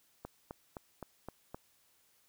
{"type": "click train", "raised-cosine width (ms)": 1, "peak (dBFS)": -28, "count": 6, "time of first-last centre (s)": [0.25, 1.545], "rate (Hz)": 3.86, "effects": ["white hiss -70 dBFS RMS until 2.28 s"]}